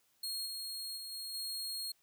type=tone with level steps; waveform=sawtooth; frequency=4270 Hz; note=C8; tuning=34 cents sharp; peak=-34 / -37 / -40 / -38 / -35 dBFS; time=0.23-1.92 s; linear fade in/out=5 ms; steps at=0.45 / 0.96 / 1.11 / 1.33 s; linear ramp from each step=20 ms; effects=white hiss -73 dBFS RMS until 2.02 s